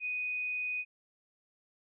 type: tone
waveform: sine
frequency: 2489 Hz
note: D#7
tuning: in tune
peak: -32 dBFS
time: 0-0.85 s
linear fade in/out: 50 ms
effects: none